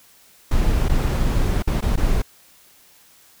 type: noise with dropouts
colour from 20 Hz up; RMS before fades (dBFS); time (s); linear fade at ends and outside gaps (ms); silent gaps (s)
brown; -18; 0.51-2.22; 5; 0.886-0.894 / 1.625-1.673 / 1.808-1.823 / 1.959-1.974
effects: white hiss -52 dBFS RMS until 3.4 s